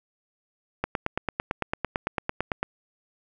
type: click train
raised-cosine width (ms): 0.5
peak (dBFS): -10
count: 17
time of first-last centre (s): 0.84-2.63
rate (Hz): 8.94
effects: none